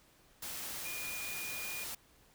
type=tone in noise; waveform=sine; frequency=2438 Hz; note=D#7; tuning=36 cents flat; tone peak=-42 dBFS; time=0.85-1.84 s; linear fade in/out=5 ms; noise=white; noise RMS=-42 dBFS; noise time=0.42-1.95 s; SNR=-3 dB; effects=pink hiss -65 dBFS RMS until 2.34 s